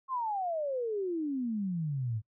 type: exponential sweep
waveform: sine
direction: down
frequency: 1085 to 103.83 Hz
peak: -30 dBFS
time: 0.08-2.22 s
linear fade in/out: 50 ms
effects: noise-tail reverb RT60 0.1 s tail -26 dB re dry